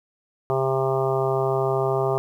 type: harmonic tone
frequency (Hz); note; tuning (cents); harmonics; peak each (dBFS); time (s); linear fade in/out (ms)
133.3; C3; +33; 1 / 3 / 4 / 5 / 6 / 7 / 8 / 9; -27 / -23 / -32 / -26 / -31 / -33 / -34 / -32; 0.5-2.18; 0
effects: 9-bit